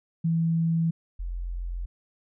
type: tone pair in turn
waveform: sine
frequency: 164.8 / 43.65 Hz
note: E3 / F1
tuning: 0 / 0 cents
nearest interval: octave + major seventh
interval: 2300 cents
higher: first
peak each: -21 / -29 dBFS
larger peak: first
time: 0.24-0.91 / 1.19-1.86 s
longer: neither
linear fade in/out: 10 ms
effects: none